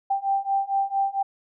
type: beating tone pair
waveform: sine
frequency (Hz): 784 / 788.4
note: G5 / G5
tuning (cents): 0 / +10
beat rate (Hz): 4.4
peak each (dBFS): -25 / -24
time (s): 0.1-1.23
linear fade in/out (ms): 10
effects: none